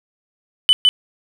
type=tone with echo; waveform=sine; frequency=3000 Hz; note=F#7; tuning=23 cents sharp; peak=-5 dBFS; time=0.69-0.73 s; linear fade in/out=0 ms; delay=160 ms; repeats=1; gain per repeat=-2 dB; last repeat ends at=0.89 s; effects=tanh soft clip ceiling -6 dBFS + 7-bit

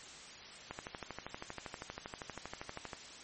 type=click train; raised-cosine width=0.5 ms; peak=-26 dBFS; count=29; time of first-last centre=0.71-2.932 s; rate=12.6 Hz; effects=white hiss -51 dBFS RMS until 3.23 s + MP3 32 kbps

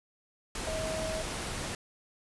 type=tone in noise; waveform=sine; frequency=637 Hz; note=D#5; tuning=41 cents sharp; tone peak=-34 dBFS; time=0.67-1.22 s; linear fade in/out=2 ms; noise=pink; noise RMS=-36 dBFS; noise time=0.55-1.75 s; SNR=-1 dB; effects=resampled to 24000 Hz

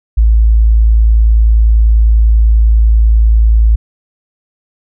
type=tone; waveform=sine; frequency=55.1 Hz; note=A1; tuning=3 cents sharp; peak=-4 dBFS; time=0.17-3.76 s; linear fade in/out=10 ms; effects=none

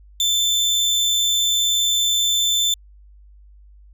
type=tone; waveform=30% pulse; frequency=3539 Hz; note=A7; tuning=9 cents sharp; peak=-14 dBFS; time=0.2-2.74 s; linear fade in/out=2 ms; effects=added 50 Hz sine -44 dBFS peak until 3.93 s

